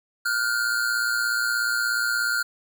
square tone pair together, 1414 / 1530.8 Hz, F6 / G6, +21 / -42 cents, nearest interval minor second, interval 137 cents, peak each -24 / -28 dBFS, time 0.25-2.43 s, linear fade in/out 10 ms, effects none

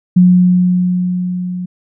sine tone with level ramp, 180.4 Hz, F#3, 44 cents flat, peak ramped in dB -3 to -19 dBFS, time 0.16-1.66 s, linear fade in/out 10 ms, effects none

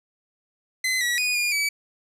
sawtooth tone with pitch steps, 2040 / 1930 / 2474 / 2425 / 2290 Hz, C7 / B6 / D#7 / D#7 / D7, -44 / -40 / -10 / -45 / -44 cents, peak -18 dBFS, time 0.84-1.69 s, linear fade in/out 5 ms, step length 170 ms, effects low-pass 12000 Hz 12 dB/octave

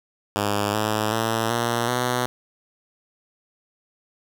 5% pulse tone with pitch steps, 102.8 / 107.66 / 112.75 / 118.09 / 123.67 Hz, G#2 / A2 / A2 / A#2 / B2, -17 / -37 / +43 / +23 / +3 cents, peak -10 dBFS, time 0.36-2.26 s, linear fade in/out 0 ms, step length 380 ms, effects none

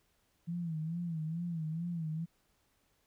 sine tone with vibrato, 164.81 Hz, E3, in tune, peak -34 dBFS, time 0.47-2.26 s, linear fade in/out 20 ms, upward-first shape sine, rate 2.3 Hz, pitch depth 100 cents each way, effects pink hiss -74 dBFS RMS until 3.06 s

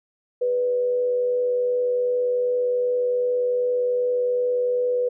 sine tone with frequency modulation, 493.9 Hz, B4, in tune, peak -19 dBFS, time 0.41-5.09 s, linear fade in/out 10 ms, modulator 90.4 Hz, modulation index 0.22, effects none

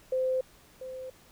sine tone with echo, 517 Hz, C5, 21 cents flat, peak -25 dBFS, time 0.12-0.41 s, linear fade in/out 5 ms, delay 690 ms, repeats 1, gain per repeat -12 dB, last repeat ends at 1.1 s, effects pink hiss -58 dBFS RMS until 1.31 s

